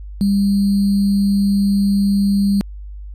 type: tone with sample-and-hold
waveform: sine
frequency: 199.5 Hz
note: G3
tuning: 31 cents sharp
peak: -12 dBFS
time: 0.21-2.61 s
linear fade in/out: 0 ms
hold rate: 4410 Hz
effects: added 50 Hz sine -29 dBFS peak until 3.14 s + resampled to 32000 Hz